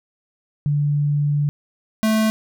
sine / square tone pair in turn, 145.9 / 218.6 Hz, D3 / A3, -11 / -11 cents, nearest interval perfect fifth, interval 700 cents, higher second, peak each -16 dBFS, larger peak neither, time 0.66-1.49 / 2.03-2.3 s, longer first, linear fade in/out 0 ms, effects none

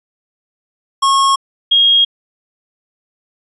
square / sine tone pair in turn, 1091 / 3263 Hz, C#6 / G#7, -28 / -31 cents, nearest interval octave + perfect fifth, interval 1897 cents, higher second, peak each -10 / -7 dBFS, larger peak second, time 1.02-1.36 / 1.71-2.05 s, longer neither, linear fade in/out 10 ms, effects resampled to 24000 Hz

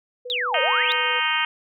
sine tone with tremolo, 493.9 Hz, B4, in tune, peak -30 dBFS, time 0.25-1.2 s, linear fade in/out 10 ms, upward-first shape triangle, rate 19 Hz, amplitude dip 25%
sine exponential two-way sweep, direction down then up, 3951 to 477 to 3951 Hz, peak -22 dBFS, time 0.3-0.92 s, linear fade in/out 0 ms, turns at 0.61 s
harmonic tone, 311.1 Hz, D#4, in tune, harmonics 3 / 4 / 5 / 6 / 7 / 8 / 9 / 10, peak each -28 / -28 / -28 / -28 / -28 / -28 / -28 / -28 dBFS, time 0.54-1.45 s, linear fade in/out 2 ms
effects none

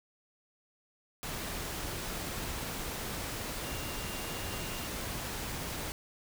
sine tone in noise, 2794 Hz, F7, in tune, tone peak -48 dBFS, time 3.64-4.87 s, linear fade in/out 0 ms, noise pink, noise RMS -38 dBFS, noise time 1.23-5.92 s, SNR -13 dB, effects none

